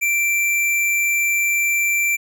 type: tone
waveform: square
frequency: 2349 Hz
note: D7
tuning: in tune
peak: -17 dBFS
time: 0.01-2.17 s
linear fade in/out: 20 ms
effects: none